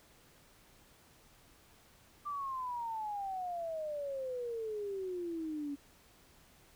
sine exponential sweep, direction down, 1186 to 280 Hz, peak -36 dBFS, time 2.25-5.76 s, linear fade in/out 20 ms, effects pink hiss -63 dBFS RMS until 6.75 s

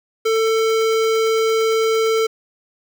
square tone with notch filter, 445.6 Hz, A4, 22 cents sharp, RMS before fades -17 dBFS, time 0.25-2.27 s, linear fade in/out 10 ms, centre 11000 Hz, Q 0.95, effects none

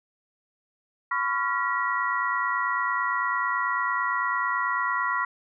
sine tone cluster, 1004 / 1113 / 1388 / 1924 Hz, B5 / C#6 / F6 / B6, +28 / +7 / -11 / -46 cents, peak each -29 dBFS, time 1.11-5.25 s, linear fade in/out 5 ms, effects none

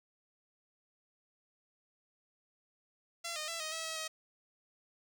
5% pulse tone with pitch steps, 679 / 615 / 667 / 626 / 648 / 643 / 633 Hz, F5 / D#5 / E5 / D#5 / E5 / E5 / D#5, -49 / -20 / +20 / +10 / -30 / -43 / +30 cents, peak -26 dBFS, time 3.24-4.08 s, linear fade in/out 10 ms, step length 120 ms, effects none

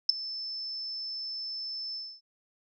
sine tone with ADSR envelope, 5274 Hz, E8, in tune, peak -14 dBFS, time 0.09-2.21 s, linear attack 5 ms, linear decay 9 ms, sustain -20 dB, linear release 260 ms, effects none

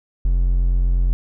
triangle tone, 44.13 Hz, F1, 19 cents sharp, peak -12 dBFS, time 0.25-1.13 s, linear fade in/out 0 ms, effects none

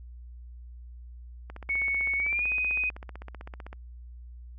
click train, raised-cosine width 0.5 ms, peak -27 dBFS, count 36, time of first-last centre 1.5-3.729 s, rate 15.7 Hz
sine tone with pitch glide, 2217 to 2503 Hz, C#7 to D#7, 0 to +10 cents, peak -25 dBFS, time 1.69-2.9 s, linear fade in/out 10 ms, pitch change +210 cents, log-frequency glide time 2.18-2.47 s
effects added 60 Hz sine -42 dBFS peak until 4.58 s

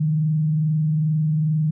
sine tone with frequency modulation, 154.8 Hz, D#3, 9 cents flat, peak -17 dBFS, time 0-1.71 s, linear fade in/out 10 ms, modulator 22.4 Hz, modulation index 0.27, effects none

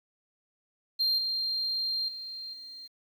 sine tone with level steps, 4186 Hz, C8, in tune, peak -21 / -27 / -37 / -42 dBFS, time 0.99-2.88 s, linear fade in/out 20 ms, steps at 1.18 / 2.08 / 2.53 s, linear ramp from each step 5 ms, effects tanh soft clip ceiling -23 dBFS + 10-bit

